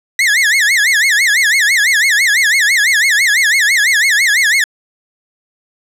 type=tone with vibrato; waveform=40% pulse; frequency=1905 Hz; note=A#6; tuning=37 cents sharp; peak=-8 dBFS; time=0.19-4.64 s; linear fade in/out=2 ms; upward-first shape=sine; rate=6 Hz; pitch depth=250 cents each way; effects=low-pass 11000 Hz 12 dB/octave